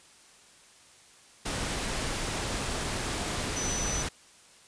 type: tone in noise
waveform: sine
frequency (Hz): 6000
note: F#8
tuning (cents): +23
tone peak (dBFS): -32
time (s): 3.56-4.03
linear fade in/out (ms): 10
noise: pink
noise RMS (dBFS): -32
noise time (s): 1.45-4.09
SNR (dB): -3
effects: white hiss -56 dBFS RMS until 4.67 s + resampled to 22050 Hz